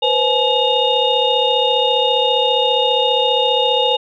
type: tone cluster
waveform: sine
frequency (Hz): 488.1 / 523 / 852 / 2850 / 3673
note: B4 / C5 / G#5 / F7 / A#7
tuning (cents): -20 / -1 / +44 / +34 / -26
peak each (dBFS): -19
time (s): 0.02-3.97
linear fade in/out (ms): 10
effects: tanh soft clip ceiling -1 dBFS